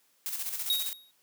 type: noise with tremolo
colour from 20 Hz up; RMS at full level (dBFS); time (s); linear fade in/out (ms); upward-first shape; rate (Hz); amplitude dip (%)
blue; -33; 0.26-0.93; 0; square; 15; 50
type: tone with exponential decay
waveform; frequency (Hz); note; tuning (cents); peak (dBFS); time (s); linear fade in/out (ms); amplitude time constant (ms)
square; 3777; A#7; +22; -23; 0.7-1.11; 1; 89
effects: white hiss -68 dBFS RMS until 1.22 s + high-pass 150 Hz 12 dB/octave